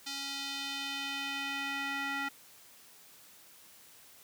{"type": "tone with band-pass filter sweep", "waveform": "square", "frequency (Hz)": 277.3, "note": "C#4", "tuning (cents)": 1, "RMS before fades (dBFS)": -37, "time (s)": [0.06, 2.29], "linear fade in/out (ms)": 10, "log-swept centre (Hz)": [4600, 1800], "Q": 1.7, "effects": ["white hiss -57 dBFS RMS until 4.23 s", "high-pass 80 Hz 12 dB/octave"]}